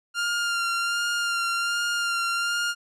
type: tone with vibrato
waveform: sawtooth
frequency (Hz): 1396.9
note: F6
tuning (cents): 0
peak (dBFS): -20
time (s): 0.14-2.75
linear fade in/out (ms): 50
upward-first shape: sine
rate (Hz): 1.3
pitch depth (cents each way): 21
effects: low-pass 9000 Hz 12 dB/octave